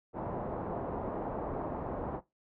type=low-pass noise; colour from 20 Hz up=white; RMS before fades=-37 dBFS; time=0.13-2.21 s; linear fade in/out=50 ms; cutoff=860 Hz; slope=24 dB/octave; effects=noise-tail reverb RT60 0.2 s tail -18 dB re dry